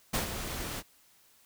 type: noise with ADSR envelope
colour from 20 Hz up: pink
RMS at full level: -28 dBFS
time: 0.13-0.83 s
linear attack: 15 ms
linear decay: 110 ms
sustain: -9 dB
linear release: 46 ms
effects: white hiss -63 dBFS RMS until 1.45 s